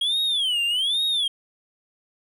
triangle tone with vibrato, 3236 Hz, G#7, 46 cents flat, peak -19 dBFS, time 0.01-1.28 s, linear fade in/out 5 ms, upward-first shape sine, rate 1.2 Hz, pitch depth 260 cents each way, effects none

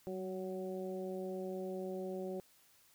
harmonic tone with a mistuned harmonic, 186.5 Hz, F#3, 14 cents sharp, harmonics 1 / 2 / 3 / 4, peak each -44 / -41 / -45 / -52 dBFS, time 0.07-2.4 s, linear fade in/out 0 ms, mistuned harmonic 1, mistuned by +26 cents, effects white hiss -67 dBFS RMS until 2.94 s

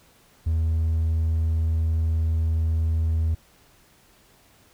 triangle tone, 80.7 Hz, E2, 36 cents flat, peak -17 dBFS, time 0.46-3.35 s, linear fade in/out 10 ms, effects tanh soft clip ceiling -14 dBFS + pink hiss -57 dBFS RMS until 4.73 s

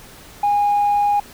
triangle tone with tanh clipping, 820 Hz, G#5, 22 cents flat, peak -14 dBFS, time 0.43-1.2 s, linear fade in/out 5 ms, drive 5 dB, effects pink hiss -42 dBFS RMS until 1.33 s

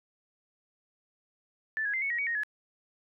sine tone with pitch steps, 1758 / 1660 / 2081 / 2211 / 1895 / 2253 / 1865 / 1701 Hz, A6 / G#6 / C7 / C#7 / A#6 / C#7 / A#6 / G#6, -2 / -1 / -10 / -5 / +28 / +28 / 0 / +41 cents, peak -28 dBFS, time 1.77-2.434 s, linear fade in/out 0 ms, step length 83 ms, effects none

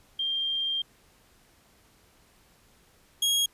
sine / sawtooth tone pair in turn, 3188 / 3285 Hz, G7 / G#7, +28 / -20 cents, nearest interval minor second, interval 52 cents, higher second, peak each -26 / -19 dBFS, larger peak second, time 0.19-0.82 / 3.22-3.46 s, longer first, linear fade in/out 5 ms, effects pink hiss -61 dBFS RMS until 3.53 s + resampled to 32000 Hz

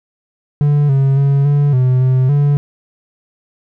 triangle tone with pitch steps, 145.9 / 136.1 / 139.4 / 144.2 / 127.6 / 129.2 / 144.1 Hz, D3 / C#3 / C#3 / D3 / C3 / C3 / D3, -11 / -31 / +10 / -31 / -43 / -21 / -33 cents, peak -7 dBFS, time 0.61-2.57 s, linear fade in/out 0 ms, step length 280 ms, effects none

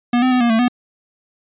square tone with pitch steps, 241.7 / 256.2 / 251.6 / 236.8 / 223.5 / 245.9 Hz, B3 / C4 / B3 / A#3 / A3 / B3, -37 / -36 / +32 / +27 / +27 / -7 cents, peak -13 dBFS, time 0.13-0.682 s, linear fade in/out 5 ms, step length 92 ms, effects resampled to 8000 Hz

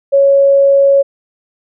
sine tone, 554.4 Hz, C#5, in tune, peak -5 dBFS, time 0.12-1.03 s, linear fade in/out 20 ms, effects none

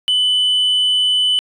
sine tone with frequency modulation, 3000 Hz, F#7, 23 cents sharp, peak -10 dBFS, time 0.08-1.39 s, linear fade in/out 0 ms, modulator 97 Hz, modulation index 0.31, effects tanh soft clip ceiling -11 dBFS

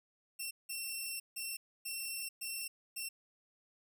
10% pulse tone bursts at uneven times, 2706 Hz, E7, 45 cents sharp, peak -30 dBFS, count 6, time 0.39-0.51 / 0.69-1.2 / 1.36-1.57 / 1.85-2.29 / 2.41-2.68 / 2.96-3.09 s, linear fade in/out 10 ms, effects none

